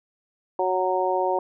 harmonic tone, 185 Hz, F#3, in tune, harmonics 2 / 3 / 4 / 5, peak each -26 / -26 / -26 / -26 dBFS, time 0.59-1.39 s, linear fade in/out 2 ms, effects none

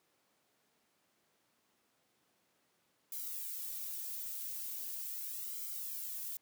violet noise with flanger, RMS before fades -42 dBFS, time 3.12-6.37 s, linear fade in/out 2 ms, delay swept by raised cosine 1.1 to 3.4 ms, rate 0.4 Hz, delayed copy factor -0.95, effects pink hiss -75 dBFS RMS until 6.41 s + high-pass 200 Hz 12 dB/octave

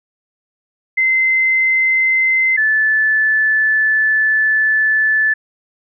sine tone pair in turn, 2067 / 1742.9 Hz, C7 / A6, -22 / -17 cents, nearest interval minor third, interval 295 cents, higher first, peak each -11 dBFS, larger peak neither, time 0.97-2.57 / 2.57-5.34 s, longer second, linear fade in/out 10 ms, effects none

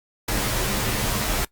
pink noise with comb filter, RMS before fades -24 dBFS, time 0.28-1.45 s, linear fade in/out 5 ms, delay 12 ms, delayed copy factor -1, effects noise-tail reverb RT60 0.1 s tail -20 dB re dry + Opus 48 kbps

